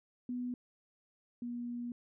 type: tone pair in turn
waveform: sine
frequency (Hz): 246.9 / 240.4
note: B3 / B3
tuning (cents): 0 / -46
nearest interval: unison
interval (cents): 46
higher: first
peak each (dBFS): -35 / -37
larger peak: first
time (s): 0.29-0.54 / 1.42-1.92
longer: second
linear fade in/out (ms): 2
effects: none